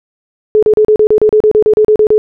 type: tone bursts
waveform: sine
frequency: 428 Hz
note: A4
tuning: 48 cents flat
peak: -4 dBFS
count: 15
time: 0.55-2.18 s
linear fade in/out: 0 ms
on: 76 ms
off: 35 ms
effects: none